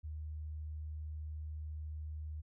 sine tone, 76.8 Hz, D#2, 22 cents flat, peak -40 dBFS, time 0.03-2.42 s, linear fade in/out 20 ms, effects none

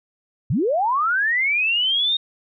sine linear sweep, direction up, 94 to 3729 Hz, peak -17 dBFS, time 0.5-2.17 s, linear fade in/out 5 ms, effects none

